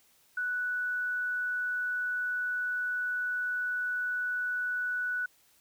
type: tone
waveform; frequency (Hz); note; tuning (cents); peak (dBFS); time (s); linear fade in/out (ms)
sine; 1480; F#6; 0; -29; 0.37-5.26; 5
effects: white hiss -65 dBFS RMS until 5.6 s